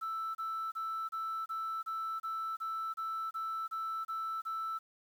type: tone bursts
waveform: sine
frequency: 1322 Hz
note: E6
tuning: 5 cents sharp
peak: -33 dBFS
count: 13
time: 0.01-4.79 s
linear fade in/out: 20 ms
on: 340 ms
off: 30 ms
effects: tanh soft clip ceiling -32 dBFS + 10-bit